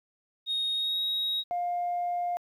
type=tone with pitch glide; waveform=sine; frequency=3729 to 3792 Hz; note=A#7 to A#7; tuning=0 to +29 cents; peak=-25 dBFS; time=0.46-1.44 s; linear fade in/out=50 ms; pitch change=+29 cents; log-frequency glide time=0.73-1.02 s
type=tone; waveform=sine; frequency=705 Hz; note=F5; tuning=16 cents sharp; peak=-26 dBFS; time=1.51-2.37 s; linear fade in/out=0 ms
effects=tanh soft clip ceiling -24 dBFS + 11-bit